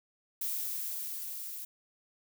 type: noise with level ramp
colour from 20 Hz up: violet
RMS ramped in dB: -34 to -42 dBFS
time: 0.41-1.65 s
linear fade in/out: 5 ms
effects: none